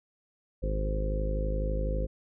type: harmonic tone with a mistuned harmonic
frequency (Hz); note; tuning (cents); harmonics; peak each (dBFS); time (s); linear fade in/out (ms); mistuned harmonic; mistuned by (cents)
52; G#1; +3; 1 / 2 / 3 / 4 / 5 / 6 / 7 / 8 / 9 / 10; -28 / -41 / -38 / -44 / -43 / -46 / -44 / -44 / -47 / -36; 0.62-2.07; 20; 9; -38
effects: none